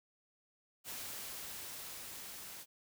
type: noise with level ramp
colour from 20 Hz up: white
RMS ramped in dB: -44 to -49 dBFS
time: 0.84-2.66 s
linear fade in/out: 50 ms
effects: none